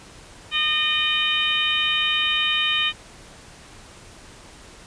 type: harmonic tone with a mistuned harmonic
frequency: 611 Hz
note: D#5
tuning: 32 cents flat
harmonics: 2 / 3 / 4 / 5 / 6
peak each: -30 / -28 / -25 / -22 / -26 dBFS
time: 0.51-2.93 s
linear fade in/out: 50 ms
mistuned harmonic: 6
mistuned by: +16 cents
effects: pink hiss -45 dBFS RMS until 4.86 s + resampled to 22050 Hz